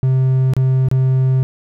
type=tone with dropouts; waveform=triangle; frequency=130.81 Hz; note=C3; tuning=in tune; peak=-9 dBFS; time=0.03-1.43 s; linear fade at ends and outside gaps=0 ms; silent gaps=0.536-0.566 / 0.886-0.914 s; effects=none